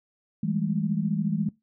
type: tone cluster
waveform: sine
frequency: 162.6 / 199.3 / 213.6 Hz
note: E3 / G3 / G#3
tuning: -23 / +29 / +49 cents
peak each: -28 dBFS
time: 0.43-1.49 s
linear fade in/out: 5 ms
effects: noise-tail reverb RT60 0.2 s tail -21 dB re dry